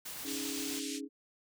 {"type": "noise with tremolo", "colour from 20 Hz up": "white", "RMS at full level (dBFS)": -42, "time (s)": [0.05, 0.8], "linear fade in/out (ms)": 10, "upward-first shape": "triangle", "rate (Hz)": 7.8, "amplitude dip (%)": 25}
{"type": "chord", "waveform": "sine", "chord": "C# suspended second", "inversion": "none", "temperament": "just", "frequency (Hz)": [277.2, 311.8, 415.8], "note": ["C#4", "D#4", "G#4"], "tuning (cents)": [0, 4, 2], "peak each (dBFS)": [-40, -43, -46], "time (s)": [0.23, 1.09], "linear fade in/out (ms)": 50}
{"type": "band-pass noise", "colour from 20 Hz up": "white", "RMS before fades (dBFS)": -42, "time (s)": [0.24, 1.01], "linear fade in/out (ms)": 50, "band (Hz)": [2300, 8600], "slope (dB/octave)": 24}
{"effects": []}